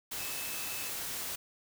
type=tone in noise; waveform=sine; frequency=2607 Hz; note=E7; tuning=20 cents flat; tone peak=-45 dBFS; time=0.19-0.9 s; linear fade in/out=10 ms; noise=white; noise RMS=-38 dBFS; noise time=0.11-1.36 s; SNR=-10 dB; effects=none